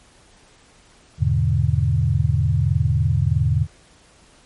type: chord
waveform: sine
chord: E dominant seventh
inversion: none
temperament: equal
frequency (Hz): 82.41 / 103.83 / 123.47 / 146.83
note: E2 / G#2 / B2 / D3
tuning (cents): 0 / 0 / 0 / 0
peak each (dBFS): -21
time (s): 1.18-3.67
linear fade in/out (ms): 50
effects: pink hiss -52 dBFS RMS until 4.45 s + MP3 48 kbps